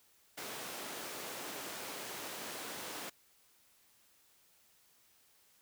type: high-pass noise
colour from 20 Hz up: pink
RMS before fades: -44 dBFS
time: 0.37-3.1 s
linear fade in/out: 10 ms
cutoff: 300 Hz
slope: 12 dB/octave
effects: white hiss -68 dBFS RMS until 5.61 s